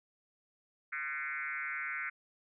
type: tone with frequency modulation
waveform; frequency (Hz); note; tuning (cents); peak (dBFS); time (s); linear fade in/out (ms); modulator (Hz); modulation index
sine; 1806; A6; +45; -35; 0.92-2.1; 10; 145; 3.2
effects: none

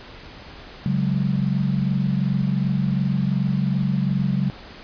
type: chord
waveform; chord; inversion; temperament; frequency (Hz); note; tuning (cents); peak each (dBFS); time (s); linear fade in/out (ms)
sine; C# suspended fourth; none; equal; 138.59 / 185 / 207.7; C#3 / F#3 / G#3; 0 / 0 / 0; -22 / -22 / -26; 0.86-4.5; 0
effects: pink hiss -41 dBFS RMS until 4.83 s + resampled to 11025 Hz

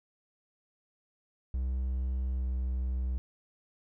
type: tone with pitch glide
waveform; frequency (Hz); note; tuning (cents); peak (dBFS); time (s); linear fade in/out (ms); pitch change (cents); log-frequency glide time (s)
triangle; 64.1 to 63.4; C2 to B1; -35 to +46; -27; 1.54-3.18; 0; -19; 2.37-2.44
effects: none

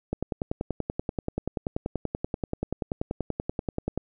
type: click train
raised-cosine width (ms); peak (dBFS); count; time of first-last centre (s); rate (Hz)
2; -14; 41; 0.13-3.976; 10.4
effects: none

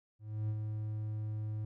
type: tone with ADSR envelope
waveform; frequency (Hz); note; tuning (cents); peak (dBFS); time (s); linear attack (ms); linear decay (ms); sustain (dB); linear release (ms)
triangle; 107.4; A2; -41; -29; 0.19-1.65; 300; 57; -4; 5
effects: none

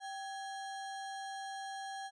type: tone with sample-and-hold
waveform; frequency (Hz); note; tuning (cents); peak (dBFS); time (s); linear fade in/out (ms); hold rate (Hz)
sine; 780; G5; -9; -40; 0-2.11; 50; 2450
effects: resampled to 22050 Hz

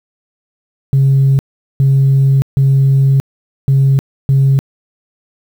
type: tone bursts at uneven times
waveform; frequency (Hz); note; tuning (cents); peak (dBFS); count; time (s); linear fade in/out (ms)
sine; 136.1; C#3; -31; -5; 5; 0.93-1.39 / 1.8-2.42 / 2.57-3.2 / 3.68-3.99 / 4.29-4.59; 0
effects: tanh soft clip ceiling -4 dBFS + 7-bit

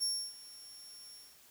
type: tone with ADSR envelope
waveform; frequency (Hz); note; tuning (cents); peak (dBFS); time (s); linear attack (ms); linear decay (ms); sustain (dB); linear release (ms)
30% pulse; 5500; F8; -27; -26; 0-1.39; 27; 300; -20; 250
effects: white hiss -61 dBFS RMS until 1.5 s

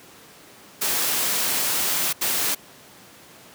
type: noise bursts at uneven times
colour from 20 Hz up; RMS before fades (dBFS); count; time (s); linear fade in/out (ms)
white; -23; 2; 0.81-2.13 / 2.21-2.55; 10
effects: pink hiss -47 dBFS RMS until 3.54 s + high-pass 150 Hz 12 dB/octave

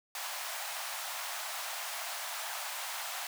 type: high-pass noise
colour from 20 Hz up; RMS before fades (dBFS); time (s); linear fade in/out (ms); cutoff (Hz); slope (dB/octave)
pink; -39; 0.15-3.27; 2; 650; 48
effects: none

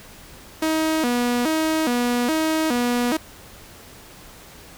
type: tone with vibrato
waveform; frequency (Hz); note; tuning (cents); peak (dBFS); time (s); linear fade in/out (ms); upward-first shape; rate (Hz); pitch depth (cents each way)
sawtooth; 277.2; C#4; 0; -15; 0.62-3.17; 5; square; 1.2; 230
effects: pink hiss -44 dBFS RMS until 4.77 s

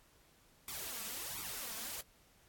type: noise with flanger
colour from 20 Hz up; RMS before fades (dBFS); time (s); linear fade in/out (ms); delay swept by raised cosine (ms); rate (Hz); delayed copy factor
white; -43; 0.68-2.01; 2; 0.85 to 4.55; 1.4; +0.9
effects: pink hiss -67 dBFS RMS until 2.48 s + AAC 64 kbps

